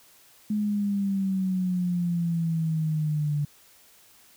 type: exponential sweep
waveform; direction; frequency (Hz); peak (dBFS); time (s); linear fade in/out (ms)
sine; down; 212.2 to 145.5; -23; 0.5-3.45; 5
effects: white hiss -56 dBFS RMS until 4.36 s